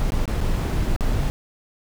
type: noise with dropouts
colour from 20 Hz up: brown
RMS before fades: -21 dBFS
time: 0-1.3 s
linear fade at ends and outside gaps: 0 ms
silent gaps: 0.105-0.121 / 0.255-0.278 / 0.406-0.412 / 0.963-1.008 s
effects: none